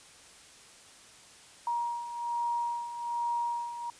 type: beating tone pair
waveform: sine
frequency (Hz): 946 / 947.2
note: A#5 / A#5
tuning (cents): +25 / +27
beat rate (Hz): 1.2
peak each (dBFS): -37 / -31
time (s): 1.67-3.9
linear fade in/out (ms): 2
effects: white hiss -54 dBFS RMS until 3.99 s + resampled to 22050 Hz